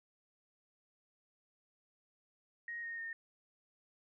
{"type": "tone with pitch steps", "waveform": "sine", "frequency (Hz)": [1875, 1852.4, 1830.1], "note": ["A#6", "A#6", "A#6"], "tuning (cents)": [10, -11, -32], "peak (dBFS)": -40, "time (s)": [2.68, 3.13], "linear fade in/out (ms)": 2, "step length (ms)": 150, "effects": []}